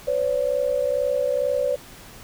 sine tone pair together, 507.8 / 570 Hz, B4 / C#5, +48 / +48 cents, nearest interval major second, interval 200 cents, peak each -23 / -22 dBFS, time 0.07-1.76 s, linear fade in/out 10 ms, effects pink hiss -44 dBFS RMS until 2.23 s

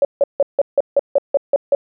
sine tone bursts, 562 Hz, C#5, 24 cents sharp, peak -9 dBFS, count 10, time 0.02-1.75 s, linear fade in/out 2 ms, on 29 ms, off 160 ms, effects none

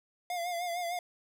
square tone with vibrato, 698.5 Hz, F5, in tune, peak -33 dBFS, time 0.3-0.99 s, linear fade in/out 2 ms, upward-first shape sine, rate 6.6 Hz, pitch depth 54 cents each way, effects none

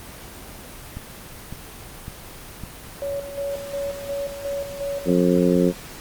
click train, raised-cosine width 5 ms, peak -20 dBFS, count 4, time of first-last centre 0.97-2.637 s, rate 1.8 Hz
sine tone with tremolo, 562 Hz, C#5, 24 cents sharp, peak -24 dBFS, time 3.02-5.12 s, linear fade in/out 0 ms, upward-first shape square, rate 2.8 Hz, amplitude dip 60%
harmonic tone, 89.2 Hz, F2, 37 cents sharp, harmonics 2 / 3 / 4 / 5 / 6, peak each -19 / -21 / -22 / -23 / -24 dBFS, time 5.05-5.73 s, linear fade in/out 50 ms
effects pink hiss -39 dBFS RMS until 6 s + Opus 24 kbps

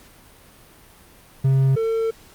triangle tone pair in turn, 134.3 / 449.8 Hz, C3 / A4, +46 / +38 cents, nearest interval octave + major sixth, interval 2092 cents, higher second, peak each -12 / -17 dBFS, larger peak first, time 1.44-1.76 / 1.76-2.11 s, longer second, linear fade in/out 10 ms, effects pink hiss -49 dBFS RMS until 2.34 s + Opus 48 kbps

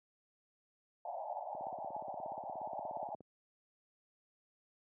white band-pass noise, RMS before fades -43 dBFS, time 1.05-3.15 s, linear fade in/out 5 ms, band 590 to 880 Hz, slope 96 dB/octave
click train, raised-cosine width 2 ms, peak -39 dBFS, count 29, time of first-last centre 1.55-3.207 s, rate 16.9 Hz
effects high-pass 150 Hz 12 dB/octave

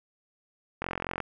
click train, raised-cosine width 0.5 ms, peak -16 dBFS, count 18, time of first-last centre 0.82-1.203 s, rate 44.4 Hz, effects none

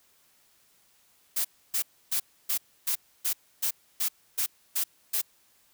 blue noise bursts, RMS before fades -27 dBFS, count 11, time 1.36-5.217 s, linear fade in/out 10 ms, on 87 ms, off 290 ms, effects white hiss -64 dBFS RMS until 5.73 s

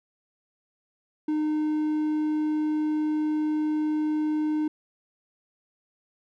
triangle tone, 305.9 Hz, D#4, 29 cents flat, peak -21 dBFS, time 1.28-4.68 s, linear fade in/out 5 ms, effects none

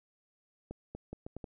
accelerating click train, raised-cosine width 2 ms, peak -28 dBFS, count 6, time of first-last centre 0.71-1.442 s, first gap 240 ms, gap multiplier 0.75, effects none

